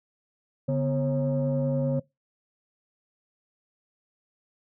sine tone cluster, 142.3 / 247.3 / 542 Hz, C#3 / B3 / C#5, +46 / +3 / -39 cents, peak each -24 / -28 / -26 dBFS, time 0.68-2 s, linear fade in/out 10 ms, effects noise-tail reverb RT60 0.2 s tail -23 dB re dry + tanh soft clip ceiling -18 dBFS

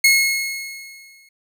sawtooth tone with exponential decay, 2171 Hz, C#7, 37 cents flat, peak -6 dBFS, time 0.04-1.29 s, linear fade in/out 5 ms, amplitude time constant 270 ms, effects none

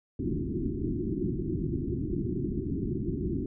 white low-pass noise, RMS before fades -31 dBFS, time 0.19-3.46 s, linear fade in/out 2 ms, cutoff 380 Hz, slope 96 dB/octave, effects none

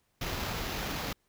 pink noise with sample-and-hold, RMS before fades -35 dBFS, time 0.21-1.13 s, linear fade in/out 5 ms, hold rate 8820 Hz, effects pink hiss -74 dBFS RMS until 1.28 s

